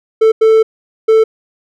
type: tone bursts at uneven times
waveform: triangle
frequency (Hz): 442.4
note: A4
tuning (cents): +9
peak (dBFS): -3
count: 3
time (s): 0.21-0.32 / 0.41-0.63 / 1.08-1.24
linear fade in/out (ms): 10
effects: none